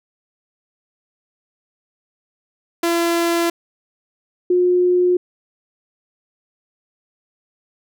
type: tone pair in turn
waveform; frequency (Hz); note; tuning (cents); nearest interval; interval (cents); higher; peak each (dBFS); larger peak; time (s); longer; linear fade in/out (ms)
sawtooth / sine; 339.2 / 358.9; E4 / F4; +50 / +47; minor second; 97; second; -12; neither; 2.83-3.5 / 4.5-5.17; neither; 5
effects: none